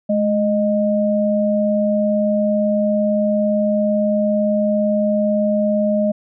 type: tone pair together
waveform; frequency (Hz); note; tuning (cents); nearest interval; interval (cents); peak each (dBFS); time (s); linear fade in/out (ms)
sine; 211.6 / 617; G#3 / D#5; +33 / -15; octave + perfect fifth; 1852; -17; 0.09-6.12; 10
effects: none